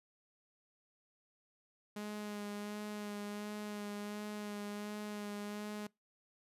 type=tone with vibrato; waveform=sawtooth; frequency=207.7 Hz; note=G#3; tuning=in tune; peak=-37 dBFS; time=1.96-5.87 s; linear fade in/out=5 ms; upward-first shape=sine; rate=1.4 Hz; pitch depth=19 cents each way; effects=noise-tail reverb RT60 0.2 s tail -24 dB re dry + resampled to 32000 Hz